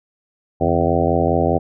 harmonic tone with a mistuned harmonic, 84.9 Hz, F2, 48 cents flat, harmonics 1 / 2 / 3 / 4 / 5 / 6 / 7 / 8 / 9, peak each -23 / -23 / -23 / -23 / -23 / -23 / -23 / -23 / -23 dBFS, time 0.6-1.59 s, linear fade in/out 20 ms, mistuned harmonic 2, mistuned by -110 cents, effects none

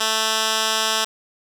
10% pulse tone with band-pass filter, 220 Hz, A3, in tune, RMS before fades -21 dBFS, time 0-1.05 s, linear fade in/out 10 ms, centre 4700 Hz, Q 0.71, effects none

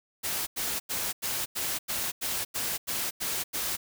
white noise bursts, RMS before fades -31 dBFS, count 11, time 0.23-3.77 s, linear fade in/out 20 ms, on 240 ms, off 90 ms, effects none

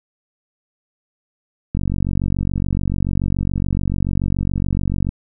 click train, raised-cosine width 5 ms, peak -8 dBFS, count 158, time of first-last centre 1.75-5.09 s, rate 47 Hz, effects none

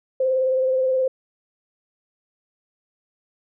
sine tone with vibrato, 520 Hz, C5, 11 cents flat, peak -17 dBFS, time 0.2-1.08 s, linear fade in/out 5 ms, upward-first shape sine, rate 19 Hz, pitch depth 25 cents each way, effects none

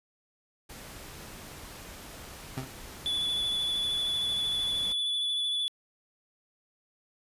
pink noise, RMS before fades -45 dBFS, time 0.69-4.93 s, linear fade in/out 10 ms
25% pulse tone with exponential decay, 130.81 Hz, C3, in tune, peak -26 dBFS, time 2.57-2.77 s, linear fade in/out 5 ms, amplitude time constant 42 ms
triangle tone with vibrato, 3443 Hz, A7, 38 cents flat, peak -26 dBFS, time 3.06-5.68 s, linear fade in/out 0 ms, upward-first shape triangle, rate 13 Hz, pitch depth 19 cents each way
effects resampled to 32000 Hz

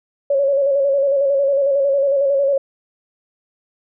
sine tone with vibrato, 555 Hz, C#5, 2 cents sharp, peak -13 dBFS, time 0.3-2.58 s, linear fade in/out 5 ms, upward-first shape square, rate 11 Hz, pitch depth 38 cents each way, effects none

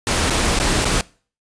pink noise with dropouts, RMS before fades -18 dBFS, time 0.07-1.01 s, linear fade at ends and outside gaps 1 ms, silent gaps 0.3-0.305 / 0.59-0.599 / 0.847-0.853 s, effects noise-tail reverb RT60 0.4 s tail -22 dB re dry + resampled to 22050 Hz

